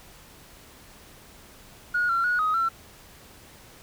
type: tone with pitch steps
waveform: sine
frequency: 1445 / 1365 / 1455 / 1257 / 1348 Hz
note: F#6 / F6 / F#6 / D#6 / E6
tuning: -41 / -40 / -29 / +17 / +38 cents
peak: -20 dBFS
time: 1.94-2.69 s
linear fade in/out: 10 ms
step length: 150 ms
effects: tanh soft clip ceiling -17 dBFS + pink hiss -50 dBFS RMS until 3.82 s